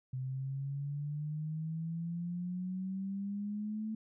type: exponential sweep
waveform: sine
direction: up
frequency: 128.4 to 220 Hz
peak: -35 dBFS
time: 0.13-3.95 s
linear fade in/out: 5 ms
effects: none